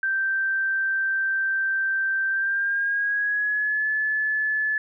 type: tone with pitch glide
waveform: sine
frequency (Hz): 1565 to 1726.5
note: G6 to A6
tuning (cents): -3 to -33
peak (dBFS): -21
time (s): 0.03-4.78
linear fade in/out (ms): 2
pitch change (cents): +170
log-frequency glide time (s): 2.29-3.87
effects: none